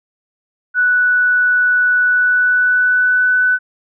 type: tone with pitch glide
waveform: sine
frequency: 1480 to 1498.1 Hz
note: F#6 to F#6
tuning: 0 to +21 cents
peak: -10 dBFS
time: 0.74-3.59 s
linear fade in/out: 50 ms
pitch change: +21 cents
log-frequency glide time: 2.03-3.41 s
effects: none